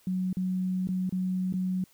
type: tone with dropouts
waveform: sine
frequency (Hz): 185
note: F#3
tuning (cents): 0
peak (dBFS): -26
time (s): 0.07-1.84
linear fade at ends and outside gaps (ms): 2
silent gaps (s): 0.329-0.369 / 0.873-0.888 / 1.094-1.124 / 1.526-1.538
effects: white hiss -62 dBFS RMS until 1.93 s